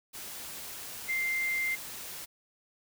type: tone in noise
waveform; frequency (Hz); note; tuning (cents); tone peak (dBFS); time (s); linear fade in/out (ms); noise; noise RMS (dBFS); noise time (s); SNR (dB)
sine; 2093; C7; 0; -28; 1.08-1.76; 20; white; -42; 0.13-2.26; +11
effects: none